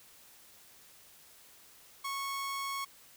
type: tone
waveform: sawtooth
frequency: 1102 Hz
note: C#6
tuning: 11 cents flat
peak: -31 dBFS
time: 2.04-2.85 s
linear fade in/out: 10 ms
effects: white hiss -58 dBFS RMS until 3.16 s